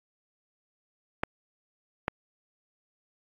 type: clicks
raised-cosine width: 0.5 ms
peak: -11 dBFS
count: 2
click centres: 1.235 / 2.081 s
effects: AAC 48 kbps

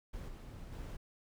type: noise with level steps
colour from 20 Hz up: brown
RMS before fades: -44 / -48 / -44 dBFS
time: 0.13-0.97 s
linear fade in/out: 10 ms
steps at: 0.28 / 0.72 s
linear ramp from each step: 5 ms
effects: none

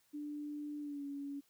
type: tone with pitch glide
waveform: sine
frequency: 295 to 282 Hz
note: D4 to C#4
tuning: +8 to +30 cents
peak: -40 dBFS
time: 0.13-1.41 s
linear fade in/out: 20 ms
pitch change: -78 cents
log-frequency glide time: 0.8-1.04 s
effects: white hiss -73 dBFS RMS until 1.49 s

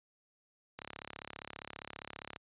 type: click train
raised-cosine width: 0.3 ms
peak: -26 dBFS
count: 56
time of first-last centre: 0.79-2.361 s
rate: 35 Hz
effects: high-pass 60 Hz 12 dB/octave + resampled to 8000 Hz

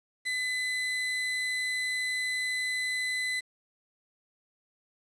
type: tone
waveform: 35% pulse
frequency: 2012 Hz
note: B6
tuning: 32 cents sharp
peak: -27 dBFS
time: 0.25-3.41 s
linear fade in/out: 20 ms
effects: resampled to 22050 Hz + 9-bit

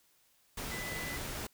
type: tone in noise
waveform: sine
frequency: 2000 Hz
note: B6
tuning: 21 cents sharp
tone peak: -41 dBFS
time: 0.71-1.17 s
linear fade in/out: 5 ms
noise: pink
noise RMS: -40 dBFS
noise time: 0.57-1.47 s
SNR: -4 dB
effects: white hiss -69 dBFS RMS until 1.53 s

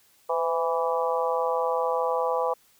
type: harmonic tone with a mistuned harmonic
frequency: 164.81 Hz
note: E3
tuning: in tune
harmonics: 3 / 4 / 5 / 6 / 7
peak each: -26 / -31 / -30 / -30 / -32 dBFS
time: 0.29-2.54 s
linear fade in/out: 10 ms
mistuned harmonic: 3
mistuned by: +38 cents
effects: white hiss -61 dBFS RMS until 2.79 s

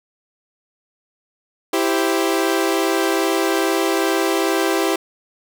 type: chord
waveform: sawtooth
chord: C major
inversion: first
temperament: equal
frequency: 329.6 / 392 / 523.3 Hz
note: E4 / G4 / C5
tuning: 0 / 0 / 0 cents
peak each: -16 / -16 / -21 dBFS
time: 1.73-4.96 s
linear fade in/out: 5 ms
effects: none

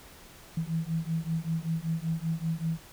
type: beating tone pair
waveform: sine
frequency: 160.5 / 165.7 Hz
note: E3 / E3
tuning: -46 / +9 cents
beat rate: 5.2 Hz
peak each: -31 dBFS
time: 0.57-2.78 s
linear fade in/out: 5 ms
effects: pink hiss -51 dBFS RMS until 2.92 s

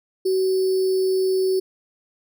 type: tone with sample-and-hold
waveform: sine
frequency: 377.5 Hz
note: F#4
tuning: 35 cents sharp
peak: -17 dBFS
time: 0.25-1.6 s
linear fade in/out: 10 ms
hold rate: 4900 Hz
effects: none

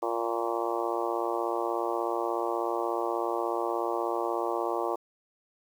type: harmonic tone with a mistuned harmonic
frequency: 116.54 Hz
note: A#2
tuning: in tune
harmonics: 3 / 4 / 5 / 6 / 7 / 8 / 9 / 10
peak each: -33 / -34 / -35 / -36 / -36 / -37 / -38 / -38 dBFS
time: 0.02-4.96 s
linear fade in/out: 10 ms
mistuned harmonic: 10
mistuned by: -33 cents
effects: 9-bit

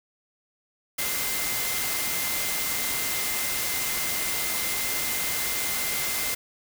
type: tone in noise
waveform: sine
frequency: 2080 Hz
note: C7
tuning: 11 cents flat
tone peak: -35 dBFS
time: 0.98-6.35 s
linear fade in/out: 10 ms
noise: white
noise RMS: -28 dBFS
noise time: 0.98-6.35 s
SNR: -10 dB
effects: none

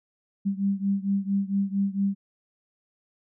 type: beating tone pair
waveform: sine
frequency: 196 / 200.4 Hz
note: G3 / G3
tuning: 0 / +38 cents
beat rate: 4.4 Hz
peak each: -25 / -27 dBFS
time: 0.45-2.15 s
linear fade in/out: 20 ms
effects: none

